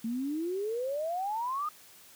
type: exponential sweep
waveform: sine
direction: up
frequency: 221.2 to 1252 Hz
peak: -30 dBFS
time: 0.04-1.69 s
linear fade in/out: 5 ms
effects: white hiss -55 dBFS RMS until 2.15 s + high-pass 80 Hz 12 dB/octave